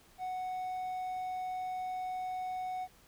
triangle tone, 740 Hz, F#5, in tune, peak -33 dBFS, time 0.18-2.88 s, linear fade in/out 50 ms, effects pink hiss -62 dBFS RMS until 3.07 s

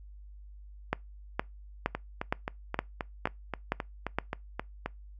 two click trains, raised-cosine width 0.5 ms, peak -17 / -12 dBFS, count 12 / 8, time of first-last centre 1.95-4.86 / 0.93-4.186 s, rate 3.78 / 2.15 Hz, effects noise-tail reverb RT60 0.2 s tail -24 dB re dry + added 50 Hz sine -46 dBFS peak until 5.19 s

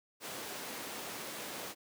pink high-pass noise, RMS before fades -43 dBFS, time 0.2-1.75 s, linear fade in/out 50 ms, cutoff 260 Hz, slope 12 dB/octave, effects none

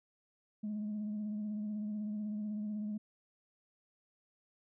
sine tone with vibrato, 210.6 Hz, G#3, 24 cents sharp, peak -34 dBFS, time 0.63-2.98 s, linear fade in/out 10 ms, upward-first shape triangle, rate 16 Hz, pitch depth 39 cents each way, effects tanh soft clip ceiling -33 dBFS

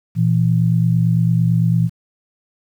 sine tone pair together, 118.16 / 167.1 Hz, A#2 / E3, +24 / +24 cents, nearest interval tritone, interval 600 cents, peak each -15 dBFS, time 0.15-1.9 s, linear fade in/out 50 ms, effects 8-bit

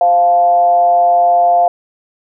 sine tone with frequency modulation, 698.5 Hz, F5, in tune, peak -7 dBFS, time 0.01-1.68 s, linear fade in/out 2 ms, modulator 176 Hz, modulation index 0.4, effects none

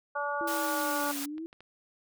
harmonic tone, 288.4 Hz, D4, 31 cents flat, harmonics 2 / 3 / 4 / 5, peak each -35 / -35 / -35 / -35 dBFS, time 0.15-1.12 s, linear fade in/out 10 ms
sine exponential two-way sweep, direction down then up, 334.6 to 280.5 to 334.6 Hz, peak -35 dBFS, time 0.41-1.46 s, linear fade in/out 0 ms, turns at 1.23 s
white high-pass noise, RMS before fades -37 dBFS, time 0.47-1.26 s, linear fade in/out 10 ms, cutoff 460 Hz, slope 48 dB/octave
clicks, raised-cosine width 0.3 ms, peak -35 dBFS, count 6, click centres 0.919 / 1.168 / 1.248 / 1.381 / 1.529 / 1.606 s
effects none

